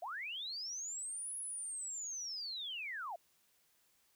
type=linear two-way sweep; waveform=sine; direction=up then down; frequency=622.3 to 10548 to 622.3 Hz; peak=-40 dBFS; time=0.02-3.16 s; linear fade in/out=5 ms; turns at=1.37 s; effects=white hiss -73 dBFS RMS until 4.15 s